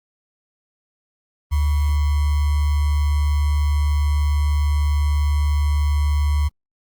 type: tone with sample-and-hold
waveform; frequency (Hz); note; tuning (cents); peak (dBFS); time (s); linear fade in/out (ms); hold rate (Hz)
sine; 73.42; D2; 0; -15; 1.51-6.49; 20; 1050
effects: Opus 24 kbps